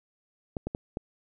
clicks, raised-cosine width 2 ms, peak -18 dBFS, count 4, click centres 0.568 / 0.67 / 0.749 / 0.971 s, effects none

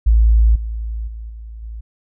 sine tone with level steps, 55.5 Hz, A1, 16 cents sharp, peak -8 / -21 / -27 / -30 / -27 dBFS, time 0.06-1.81 s, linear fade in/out 10 ms, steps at 0.55 / 1.07 / 1.29 / 1.62 s, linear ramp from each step 10 ms, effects none

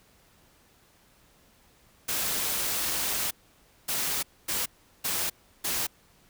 white noise bursts at uneven times, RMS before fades -29 dBFS, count 5, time 2.08-3.31 / 3.88-4.23 / 4.48-4.66 / 5.04-5.3 / 5.64-5.87 s, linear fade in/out 10 ms, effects pink hiss -61 dBFS RMS until 6.29 s

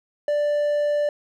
triangle tone, 588 Hz, D5, 2 cents sharp, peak -17 dBFS, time 0.28-1.09 s, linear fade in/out 2 ms, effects none

